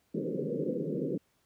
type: band-pass noise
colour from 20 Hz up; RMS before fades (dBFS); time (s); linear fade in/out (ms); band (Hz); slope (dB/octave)
white; -33; 0.14-1.18; 10; 140 to 520; 96
effects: pink hiss -72 dBFS RMS until 1.45 s + high-pass 60 Hz 12 dB/octave